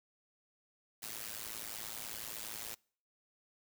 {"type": "noise with amplitude modulation", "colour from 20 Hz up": "white", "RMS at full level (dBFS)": -40, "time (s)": [1.02, 2.75], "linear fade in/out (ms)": 10, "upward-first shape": "sine", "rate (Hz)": 110, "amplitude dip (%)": 95, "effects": ["noise-tail reverb RT60 0.5 s tail -26 dB re dry"]}